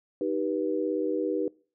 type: chord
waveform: sine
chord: Eb augmented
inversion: none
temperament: just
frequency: 311.1 / 388.9 / 486.1 Hz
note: Eb4 / G4 / B4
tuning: 0 / -14 / -28 cents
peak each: -30 dBFS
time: 0.21-1.48 s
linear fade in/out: 2 ms
effects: noise-tail reverb RT60 0.4 s tail -23 dB re dry

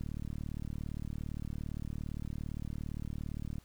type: click train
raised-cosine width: 5 ms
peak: -27 dBFS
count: 135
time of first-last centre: 0.01-3.583 s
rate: 37.5 Hz
effects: added 60 Hz sine -62 dBFS peak until 3.64 s + pink hiss -65 dBFS RMS until 3.64 s

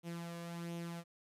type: tone with flanger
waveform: sawtooth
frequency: 170 Hz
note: F3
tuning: 46 cents flat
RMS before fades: -44 dBFS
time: 0.03-1.04 s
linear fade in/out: 50 ms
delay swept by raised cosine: 0.31 to 1.81 ms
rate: 1.4 Hz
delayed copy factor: +0.5
effects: resampled to 32000 Hz + 12-bit

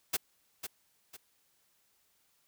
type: noise with echo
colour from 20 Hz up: white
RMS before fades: -30 dBFS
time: 0.13-0.17 s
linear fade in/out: 10 ms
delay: 500 ms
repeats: 2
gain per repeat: -9 dB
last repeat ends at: 1.17 s
effects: white hiss -72 dBFS RMS until 2.47 s

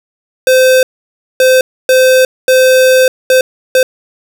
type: tone bursts at uneven times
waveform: square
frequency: 516 Hz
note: C5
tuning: 24 cents flat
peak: -5 dBFS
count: 6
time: 0.47-0.83 / 1.4-1.61 / 1.89-2.25 / 2.48-3.08 / 3.3-3.41 / 3.75-3.83 s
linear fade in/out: 2 ms
effects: none

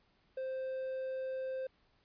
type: tone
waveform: triangle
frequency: 523.3 Hz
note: C5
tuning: in tune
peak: -34 dBFS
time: 0.37-1.67 s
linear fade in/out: 5 ms
effects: pink hiss -72 dBFS RMS until 2.04 s + resampled to 11025 Hz

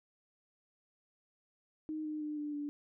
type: tone with pitch steps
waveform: sine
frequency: 310.2 / 305.4 / 300.7 / 296 / 291.4 Hz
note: D#4 / D#4 / D4 / D4 / D4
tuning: -5 / -32 / +41 / +14 / -13 cents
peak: -36 dBFS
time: 1.89-2.69 s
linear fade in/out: 0 ms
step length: 160 ms
effects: none

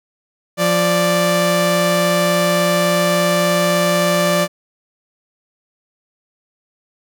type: tone pair together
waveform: sawtooth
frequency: 174.61 / 587.3 Hz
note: F3 / D5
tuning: 0 / 0 cents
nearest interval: octave + major sixth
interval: 2100 cents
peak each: -14 / -11 dBFS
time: 0.57-4.48 s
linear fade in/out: 50 ms
effects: none

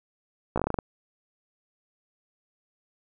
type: slowing click train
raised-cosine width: 1 ms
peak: -12 dBFS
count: 9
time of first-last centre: 0.56-0.788 s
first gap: 16 ms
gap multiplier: 1.16
effects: none

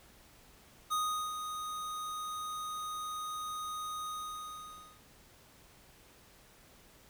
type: tone with ADSR envelope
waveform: square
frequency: 1243 Hz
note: D#6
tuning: 2 cents flat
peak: -30 dBFS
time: 0.9-5.01 s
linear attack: 26 ms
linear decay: 400 ms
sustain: -8 dB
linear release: 920 ms
effects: pink hiss -60 dBFS RMS until 7.09 s

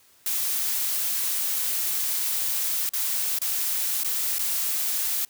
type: noise with dropouts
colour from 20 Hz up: blue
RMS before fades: -26 dBFS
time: 0.26-5.25 s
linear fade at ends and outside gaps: 2 ms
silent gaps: 2.892-2.935 / 3.388-3.416 / 4.035-4.045 / 4.385-4.392 s
effects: white hiss -58 dBFS RMS until 5.29 s

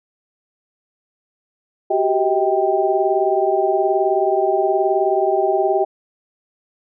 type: tone cluster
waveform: sine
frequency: 376.3 / 395.2 / 636 / 787 Hz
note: F#4 / G4 / D#5 / G5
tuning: +29 / +14 / +38 / +7 cents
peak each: -20 dBFS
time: 1.9-5.85 s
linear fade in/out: 10 ms
effects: none

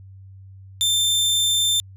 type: tone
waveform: sawtooth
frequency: 3572 Hz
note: A7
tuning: 25 cents sharp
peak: -14 dBFS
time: 0.81-1.8 s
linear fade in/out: 0 ms
effects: added 96 Hz sine -40 dBFS peak until 1.96 s + resampled to 32000 Hz

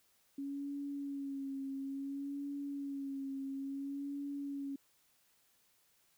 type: tone with vibrato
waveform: sine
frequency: 277.2 Hz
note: C#4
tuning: in tune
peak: -38 dBFS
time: 0.38-4.76 s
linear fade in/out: 5 ms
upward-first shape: sine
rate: 0.58 Hz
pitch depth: 37 cents each way
effects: white hiss -72 dBFS RMS until 6.17 s

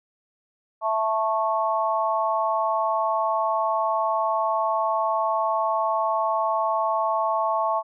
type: chord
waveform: sine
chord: A major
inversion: second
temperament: just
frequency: 660 / 880 / 1100 Hz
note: E5 / A5 / C#6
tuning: +2 / 0 / -14 cents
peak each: -25 dBFS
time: 0.81-7.83 s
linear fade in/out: 50 ms
effects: none

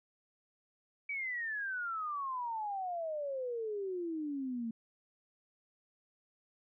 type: exponential sweep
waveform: sine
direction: down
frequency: 2300 to 222.8 Hz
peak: -35 dBFS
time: 1.09-4.71 s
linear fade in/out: 5 ms
effects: none

